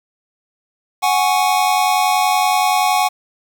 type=chord; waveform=square; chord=F# suspended second; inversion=none; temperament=equal; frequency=740 / 830.6 / 1108.7 Hz; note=F#5 / G#5 / C#6; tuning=0 / 0 / 0 cents; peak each=-17 / -18 / -21 dBFS; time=1.02-3.09 s; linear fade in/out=20 ms; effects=7-bit